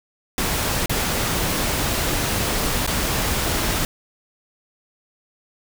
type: noise with dropouts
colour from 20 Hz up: pink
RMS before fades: -22 dBFS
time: 0.38-3.85 s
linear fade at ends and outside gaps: 1 ms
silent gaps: 0.859-0.895 / 2.865-2.875 s
effects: none